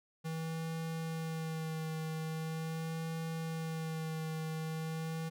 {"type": "tone with vibrato", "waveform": "square", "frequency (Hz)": 160.8, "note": "E3", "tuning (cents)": -43, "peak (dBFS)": -37, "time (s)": [0.24, 5.3], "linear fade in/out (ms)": 20, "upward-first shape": "sine", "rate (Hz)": 0.42, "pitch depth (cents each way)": 21, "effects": []}